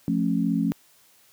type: chord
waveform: sine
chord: F augmented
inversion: none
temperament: just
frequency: 174.61 / 218.3 / 272.8 Hz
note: F3 / A3 / C#4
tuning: 0 / -13 / -28 cents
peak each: -25 dBFS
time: 0.08-0.72 s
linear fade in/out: 0 ms
effects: white hiss -58 dBFS RMS until 1.32 s + high-pass 80 Hz 12 dB/octave

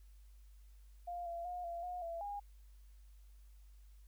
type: tone with pitch steps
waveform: sine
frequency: 701 / 683 / 715 / 685 / 718 / 673 / 814 Hz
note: F5 / F5 / F5 / F5 / F5 / E5 / G#5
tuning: +6 / -39 / +41 / -34 / +48 / +36 / -35 cents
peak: -40 dBFS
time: 1.07-2.4 s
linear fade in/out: 10 ms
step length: 190 ms
effects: added 50 Hz sine -56 dBFS peak until 4.07 s + white hiss -75 dBFS RMS until 4.07 s

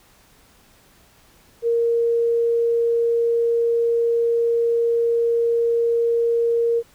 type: tone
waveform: sine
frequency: 466.2 Hz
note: A#4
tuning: in tune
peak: -16 dBFS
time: 1.62-6.83 s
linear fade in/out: 50 ms
effects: pink hiss -54 dBFS RMS until 6.94 s

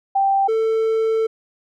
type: tone pair in turn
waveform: sine / triangle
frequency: 784 / 445.2 Hz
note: G5 / A4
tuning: 0 / +20 cents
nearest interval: minor seventh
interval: 980 cents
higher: first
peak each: -14 dBFS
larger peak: neither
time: 0.15-0.48 / 0.48-1.27 s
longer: second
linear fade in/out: 10 ms
effects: none

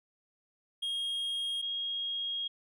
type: tone pair in turn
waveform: triangle / sine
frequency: 3255 / 3268 Hz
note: G#7 / G#7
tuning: -36 / -29 cents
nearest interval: unison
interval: 7 cents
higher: second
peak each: -30 / -32 dBFS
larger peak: first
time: 0.82-1.62 / 1.62-2.48 s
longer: second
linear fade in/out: 10 ms
effects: none

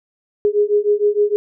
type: beating tone pair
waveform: sine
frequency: 411.4 / 417.9 Hz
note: G#4 / G#4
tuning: -16 / +11 cents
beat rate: 6.5 Hz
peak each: -16 dBFS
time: 0.45-1.36 s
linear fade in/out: 0 ms
effects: none

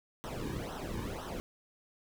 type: noise with flanger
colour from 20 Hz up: brown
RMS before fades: -39 dBFS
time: 0.24-1.4 s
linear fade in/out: 0 ms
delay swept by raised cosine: 0.42 to 1.52 ms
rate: 2 Hz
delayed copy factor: -0.85
effects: none

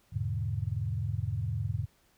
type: chord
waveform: sine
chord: E dominant seventh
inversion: none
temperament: equal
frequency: 82.41 / 103.83 / 123.47 / 146.83 Hz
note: E2 / G#2 / B2 / D3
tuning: 0 / 0 / 0 / 0 cents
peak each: -37 / -32 / -36 / -38 dBFS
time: 0.12-1.86 s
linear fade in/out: 20 ms
effects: pink hiss -67 dBFS RMS until 2.17 s

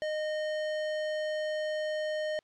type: tone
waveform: square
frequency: 615 Hz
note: D#5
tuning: 20 cents flat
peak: -31 dBFS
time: 0.02-2.39 s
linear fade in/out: 0 ms
effects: white hiss -74 dBFS RMS until 2.43 s + low-pass 4000 Hz 12 dB/octave

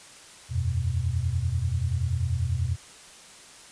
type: chord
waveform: sine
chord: E suspended second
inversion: none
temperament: just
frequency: 82.41 / 92.71 / 123.61 Hz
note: E2 / F#2 / B2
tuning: 0 / +4 / +2 cents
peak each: -28 dBFS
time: 0.49-2.77 s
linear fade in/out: 50 ms
effects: white hiss -48 dBFS RMS until 3.71 s + resampled to 22050 Hz

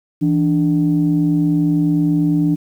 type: tone pair together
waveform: sine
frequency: 164.81 / 293.7 Hz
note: E3 / D4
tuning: 0 / 0 cents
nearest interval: minor seventh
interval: 1000 cents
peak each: -15 / -14 dBFS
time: 0.21-2.56 s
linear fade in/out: 20 ms
effects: tanh soft clip ceiling -6 dBFS + 8-bit

